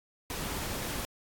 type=noise; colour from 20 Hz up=pink; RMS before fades=-36 dBFS; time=0.3-1.05 s; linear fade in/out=0 ms; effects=AAC 64 kbps